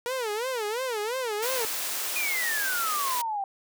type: tone with vibrato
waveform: sawtooth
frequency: 466.9 Hz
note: A#4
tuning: 3 cents sharp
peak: -24 dBFS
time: 0.06-1.65 s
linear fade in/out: 0 ms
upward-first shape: sine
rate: 2.9 Hz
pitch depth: 210 cents each way
type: high-pass noise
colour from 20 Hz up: white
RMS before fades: -31 dBFS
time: 1.42-3.22 s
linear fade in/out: 10 ms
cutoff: 400 Hz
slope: 12 dB/octave
type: exponential sweep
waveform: sine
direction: down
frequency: 2489 to 769 Hz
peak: -27 dBFS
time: 2.16-3.44 s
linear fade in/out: 2 ms
effects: none